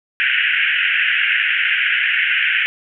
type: band-pass noise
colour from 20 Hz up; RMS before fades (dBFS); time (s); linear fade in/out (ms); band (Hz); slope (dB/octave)
pink; -17; 0.2-2.66; 0; 1500 to 3000; 96
effects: none